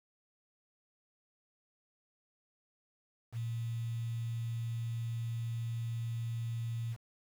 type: tone with quantisation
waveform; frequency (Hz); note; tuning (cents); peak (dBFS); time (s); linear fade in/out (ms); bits
sine; 115.8; A#2; -11; -34; 3.32-6.97; 50; 9
effects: none